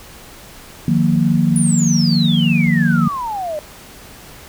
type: chord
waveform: sine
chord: Eb suspended second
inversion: none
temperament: equal with one note detuned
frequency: 155.56 / 178.8 / 233.1 Hz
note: Eb3 / F3 / Bb3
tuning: 0 / +41 / 0 cents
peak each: -16 dBFS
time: 0.88-3.08 s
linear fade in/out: 2 ms
type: exponential sweep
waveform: sine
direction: down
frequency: 9956 to 587.3 Hz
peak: -20 dBFS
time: 1.56-3.59 s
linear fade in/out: 0 ms
effects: pink hiss -39 dBFS RMS until 4.48 s